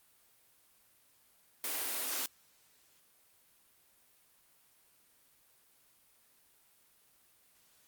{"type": "high-pass noise", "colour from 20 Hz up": "white", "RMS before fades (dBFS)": -36, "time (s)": [1.64, 2.26], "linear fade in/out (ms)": 2, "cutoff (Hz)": 240, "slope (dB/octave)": 96, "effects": ["white hiss -67 dBFS RMS until 7.87 s", "Opus 32 kbps"]}